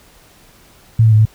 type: tone with pitch steps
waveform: sine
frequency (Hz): 112.8 / 110.7 / 107.5 / 109.4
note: A2 / A2 / A2 / A2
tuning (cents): +44 / +11 / -40 / -9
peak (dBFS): -6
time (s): 0.99-1.254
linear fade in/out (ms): 5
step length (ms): 66
effects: pink hiss -47 dBFS RMS until 1.34 s